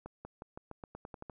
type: accelerating click train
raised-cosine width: 1 ms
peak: -30 dBFS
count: 11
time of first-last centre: 0.06-1.298 s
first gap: 190 ms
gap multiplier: 0.9
effects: none

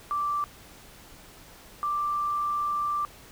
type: tone pair in turn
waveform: sine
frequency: 1171 / 1177.5 Hz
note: D6 / D6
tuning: -5 / +4 cents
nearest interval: unison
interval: 9 cents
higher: second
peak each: -25 dBFS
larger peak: neither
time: 0.11-0.44 / 1.83-3.05 s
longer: second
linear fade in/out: 0 ms
effects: pink hiss -50 dBFS RMS until 3.31 s

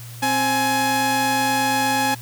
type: tone pair together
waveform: sawtooth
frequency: 264 / 840.6 Hz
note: C4 / G#5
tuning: +16 / +21 cents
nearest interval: octave + minor sixth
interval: 2005 cents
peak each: -20 / -15 dBFS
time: 0.22-2.15 s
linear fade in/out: 10 ms
effects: added 118 Hz sine -35 dBFS peak until 2.21 s + white hiss -42 dBFS RMS until 2.21 s

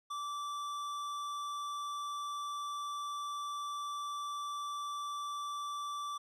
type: tone with tanh clipping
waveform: sine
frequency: 1164 Hz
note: D6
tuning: 16 cents flat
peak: -39 dBFS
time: 0.1-6.18 s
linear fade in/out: 10 ms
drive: 15 dB
effects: none

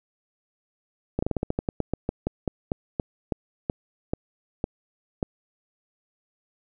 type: slowing click train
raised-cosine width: 2 ms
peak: -11 dBFS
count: 21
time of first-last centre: 1.19-5.228 s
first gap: 35 ms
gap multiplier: 1.16
effects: none

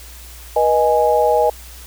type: chord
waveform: sine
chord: G# minor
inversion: first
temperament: equal with one note detuned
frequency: 484 / 622.3 / 830.6 Hz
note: B4 / D#5 / G#5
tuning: -35 / 0 / 0 cents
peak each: -16 dBFS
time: 0.56-1.5 s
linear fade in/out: 5 ms
effects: added 60 Hz sine -37 dBFS peak until 1.86 s + white hiss -40 dBFS RMS until 1.86 s

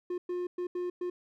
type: tone bursts at uneven times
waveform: triangle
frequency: 356.6 Hz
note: F4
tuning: 36 cents sharp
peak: -29 dBFS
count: 5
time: 0.1-0.18 / 0.29-0.47 / 0.58-0.67 / 0.75-0.9 / 1.01-1.1 s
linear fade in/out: 5 ms
effects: none

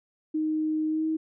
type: tone with pitch glide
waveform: sine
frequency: 311.1 to 316.9 Hz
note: D#4 to D#4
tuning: 0 to +32 cents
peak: -24 dBFS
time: 0.34-1.17 s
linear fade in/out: 10 ms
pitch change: +32 cents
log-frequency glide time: 0.88-1.06 s
effects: none

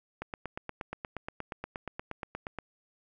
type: click train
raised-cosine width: 0.5 ms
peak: -21 dBFS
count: 21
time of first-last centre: 0.22-2.587 s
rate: 8.45 Hz
effects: none

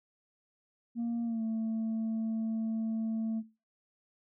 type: tone with pitch glide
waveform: sine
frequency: 234 to 223 Hz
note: A#3 to A3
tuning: +7 to +23 cents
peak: -28 dBFS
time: 0.95-3.43 s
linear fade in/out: 50 ms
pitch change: -84 cents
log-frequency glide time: 1.24-1.42 s
effects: noise-tail reverb RT60 0.3 s tail -21 dB re dry + tanh soft clip ceiling -29 dBFS

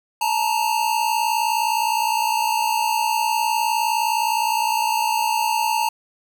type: tone pair together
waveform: square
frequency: 872.7 / 932.3 Hz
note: A5 / A#5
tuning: -14 / 0 cents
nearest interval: minor second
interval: 114 cents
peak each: -22 dBFS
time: 0.21-5.89 s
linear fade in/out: 5 ms
effects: none

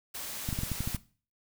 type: noise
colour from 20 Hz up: white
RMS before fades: -39 dBFS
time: 0.14-0.97 s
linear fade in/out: 10 ms
type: clicks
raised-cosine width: 5 ms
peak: -20 dBFS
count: 8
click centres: 0.489 / 0.528 / 0.589 / 0.634 / 0.717 / 0.806 / 0.875 / 0.947 s
effects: noise-tail reverb RT60 0.4 s tail -18 dB re dry

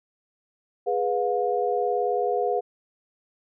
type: chord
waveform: sine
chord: F diminished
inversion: first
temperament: equal with one note detuned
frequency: 415.3 / 493.9 / 714.4 Hz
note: Ab4 / Cb5 / F5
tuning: 0 / 0 / +39 cents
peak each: -26 dBFS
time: 0.86-2.61 s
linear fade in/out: 20 ms
effects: none

